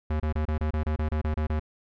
square tone bursts, 77 Hz, D#2, 17 cents flat, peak -25 dBFS, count 12, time 0.1-1.596 s, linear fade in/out 5 ms, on 99 ms, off 28 ms, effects low-pass 2000 Hz 12 dB/octave

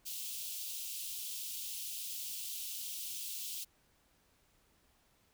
white high-pass noise, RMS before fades -42 dBFS, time 0.05-3.65 s, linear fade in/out 20 ms, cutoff 2700 Hz, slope 48 dB/octave, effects pink hiss -71 dBFS RMS until 5.33 s

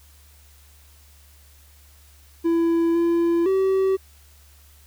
triangle tone with pitch steps, 334.1 / 338.8 / 382.9 Hz, E4 / E4 / G4, +23 / +48 / -41 cents, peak -15 dBFS, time 2.44-3.97 s, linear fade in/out 20 ms, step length 510 ms, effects added 72 Hz sine -50 dBFS peak until 4.86 s + white hiss -55 dBFS RMS until 4.86 s

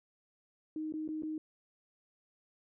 sine tone with dropouts, 311.4 Hz, D#4, 2 cents sharp, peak -35 dBFS, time 0.76-1.38 s, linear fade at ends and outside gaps 2 ms, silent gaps 0.924-0.938 / 1.078-1.088 / 1.223-1.233 s, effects none

